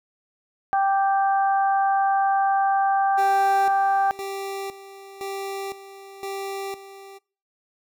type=harmonic tone; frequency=392 Hz; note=G4; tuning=in tune; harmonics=2 / 3 / 4; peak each=-18 / -29 / -30 dBFS; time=0.73-4.11 s; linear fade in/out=0 ms
type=tone with tremolo; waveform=25% pulse; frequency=392 Hz; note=G4; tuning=in tune; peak=-25 dBFS; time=3.17-7.19 s; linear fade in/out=20 ms; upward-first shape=square; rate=0.98 Hz; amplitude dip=75%
effects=noise-tail reverb RT60 0.4 s tail -24 dB re dry